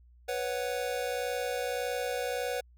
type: chord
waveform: square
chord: B suspended second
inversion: none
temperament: just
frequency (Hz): 493.9 / 555.6 / 740.8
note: B4 / C#5 / F#5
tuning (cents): 0 / +4 / +2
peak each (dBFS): -34 / -37 / -38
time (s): 0.28-2.61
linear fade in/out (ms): 10
effects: added 60 Hz sine -55 dBFS peak until 2.77 s